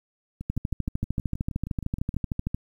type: two click trains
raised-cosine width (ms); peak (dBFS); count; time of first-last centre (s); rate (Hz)
5; -22 / -14; 12 / 28; 0.41-2.142 / 0.5-2.545; 6.35 / 13.2
effects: 9-bit